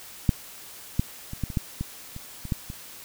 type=clicks; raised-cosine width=5 ms; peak=-6 / -9 / -22 / -14 / -22 / -11 / -16 / -25 / -23 / -12 / -23 dBFS; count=11; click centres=0.292 / 0.995 / 1.334 / 1.437 / 1.502 / 1.572 / 1.81 / 2.164 / 2.453 / 2.522 / 2.701 s; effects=white hiss -44 dBFS RMS until 3.04 s